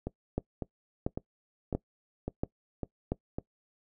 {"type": "two click trains", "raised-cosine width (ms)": 2, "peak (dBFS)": [-16, -20], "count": [5, 7], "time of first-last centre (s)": [[0.38, 3.12], [0.07, 3.385]], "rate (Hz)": [1.46, 1.81], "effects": ["noise-tail reverb RT60 0.1 s tail -21 dB re dry"]}